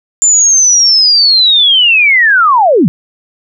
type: linear sweep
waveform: sine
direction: down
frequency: 7200 to 138.59 Hz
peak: -4 dBFS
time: 0.22-2.88 s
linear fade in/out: 0 ms
effects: none